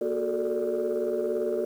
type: tone cluster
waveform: sine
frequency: 237.3 / 367.9 / 431.2 / 448.9 / 586 Hz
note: A#3 / F#4 / A4 / A4 / D5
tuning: +31 / -10 / -35 / +35 / -4 cents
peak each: -36 / -28 / -30 / -32 / -30 dBFS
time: 0.01-1.65 s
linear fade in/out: 5 ms
effects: tanh soft clip ceiling -19 dBFS + 9-bit